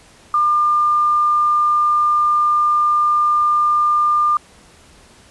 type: tone with quantisation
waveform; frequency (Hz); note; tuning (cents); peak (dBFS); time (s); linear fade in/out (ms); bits
sine; 1200; D6; +37; -12; 0.34-4.37; 2; 7
effects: pink hiss -47 dBFS RMS until 5.3 s + resampled to 24000 Hz